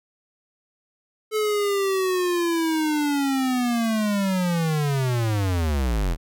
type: linear sweep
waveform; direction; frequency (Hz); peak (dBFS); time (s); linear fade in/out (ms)
square; down; 435 to 37.79; -21; 1.31-6.17; 50
effects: none